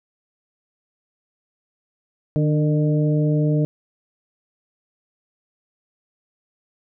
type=harmonic tone with a mistuned harmonic; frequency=151.8 Hz; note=D#3; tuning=42 cents flat; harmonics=1 / 2 / 3 / 4; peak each=-17 / -23 / -27 / -29 dBFS; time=2.36-3.65 s; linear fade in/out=0 ms; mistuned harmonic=2; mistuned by=-36 cents; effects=none